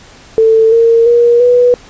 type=tone with pitch steps; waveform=sine; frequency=445.6 / 460 / 474.8 / 490.2 Hz; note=A4 / A#4 / A#4 / B4; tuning=+22 / -23 / +32 / -13 cents; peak=-4 dBFS; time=0.38-1.74 s; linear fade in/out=0 ms; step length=340 ms; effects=pink hiss -38 dBFS RMS until 1.89 s + resampled to 16000 Hz